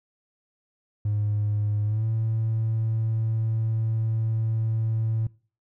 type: tone with pitch glide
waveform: triangle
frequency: 104.6 to 111.46 Hz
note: G#2 to A2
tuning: +13 to +23 cents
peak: -19 dBFS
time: 1.05-5.27 s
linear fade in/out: 5 ms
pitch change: +110 cents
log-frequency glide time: 1.84-2.06 s
effects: noise-tail reverb RT60 0.4 s tail -25 dB re dry + tanh soft clip ceiling -18 dBFS